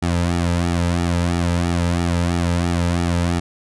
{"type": "tone with flanger", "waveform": "sawtooth", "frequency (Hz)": 86.4, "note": "F2", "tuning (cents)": -18, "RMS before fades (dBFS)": -19, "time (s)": [0.02, 3.4], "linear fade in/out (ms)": 10, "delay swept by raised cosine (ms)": [1.9, 2.79], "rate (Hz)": 3, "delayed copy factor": -0.8, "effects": ["resampled to 24000 Hz"]}